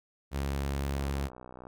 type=tone; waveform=sawtooth; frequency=69.3 Hz; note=C#2; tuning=in tune; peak=-26 dBFS; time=0.31-1.3 s; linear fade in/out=50 ms
type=click train; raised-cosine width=1 ms; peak=-32 dBFS; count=46; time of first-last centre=0.95-1.669 s; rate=62.6 Hz
effects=none